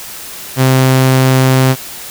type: tone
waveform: sawtooth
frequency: 130.81 Hz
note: C3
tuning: in tune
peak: -3 dBFS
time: 0.56-1.76 s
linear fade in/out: 50 ms
effects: white hiss -28 dBFS RMS until 2.1 s